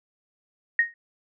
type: tone with exponential decay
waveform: sine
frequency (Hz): 1864.7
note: A#6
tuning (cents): 0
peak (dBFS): -13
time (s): 0.79-0.94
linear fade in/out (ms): 2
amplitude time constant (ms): 31
effects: none